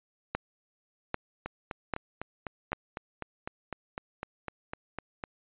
two click trains, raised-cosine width 0.5 ms, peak -20 / -14 dBFS, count 16 / 4, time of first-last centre 1.46-5.238 / 0.35-2.731 s, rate 3.97 / 1.26 Hz, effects resampled to 8000 Hz

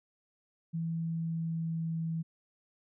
sine tone with pitch glide, 164.81 to 163.29 Hz, E3 to E3, 0 to -16 cents, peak -31 dBFS, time 0.73-2.23 s, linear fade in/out 20 ms, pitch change -16 cents, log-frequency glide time 0.95-2.01 s, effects none

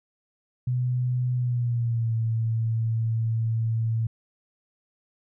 sine tone with pitch glide, 124.8 to 113.13 Hz, B2 to A2, +19 to +49 cents, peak -22 dBFS, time 0.67-4.07 s, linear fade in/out 5 ms, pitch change -170 cents, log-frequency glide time 1.34-2.15 s, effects none

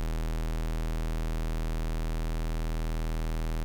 45% pulse tone, 40.1 Hz, E1, 47 cents flat, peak -28 dBFS, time 0-3.64 s, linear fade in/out 0 ms, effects none

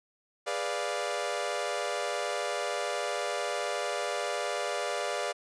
sawtooth chord, G# diminished seventh, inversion none, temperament equal, 415.3 / 493.9 / 587.3 / 698.5 Hz, G#4 / B4 / D5 / F5, 0 / 0 / 0 / 0 cents, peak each -34 / -33 / -30 / -32 dBFS, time 0.46-5.33 s, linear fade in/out 20 ms, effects resampled to 22050 Hz

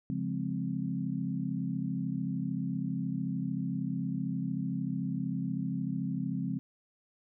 sine chord, Db major seventh, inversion none, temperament equal, 138.59 / 174.61 / 207.7 / 261.6 Hz, Db3 / F3 / Ab3 / C4, 0 / 0 / 0 / 0 cents, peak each -37 / -35 / -37 / -36 dBFS, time 0.1-6.59 s, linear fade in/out 0 ms, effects none

